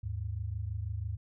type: tone pair together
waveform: sine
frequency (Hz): 77.78 / 103.92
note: D#2 / G#2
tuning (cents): 0 / +2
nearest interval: perfect fourth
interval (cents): 502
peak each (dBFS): -37 / -35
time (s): 0.03-1.17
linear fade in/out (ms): 10
effects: none